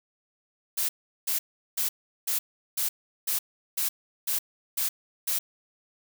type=noise bursts; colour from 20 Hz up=blue; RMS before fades=-27 dBFS; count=10; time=0.77-5.39 s; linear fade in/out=10 ms; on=120 ms; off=380 ms; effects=none